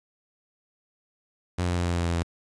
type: tone with pitch steps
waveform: sawtooth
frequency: 88.9 / 88.18 / 87.47 / 86.77 / 86.07 / 85.38 / 84.69 Hz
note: F2 / F2 / F2 / F2 / F2 / F2 / E2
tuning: +31 / +17 / +3 / -11 / -25 / -39 / +47 cents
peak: -20 dBFS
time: 1.58-2.231 s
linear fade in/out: 10 ms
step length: 93 ms
effects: resampled to 22050 Hz + 9-bit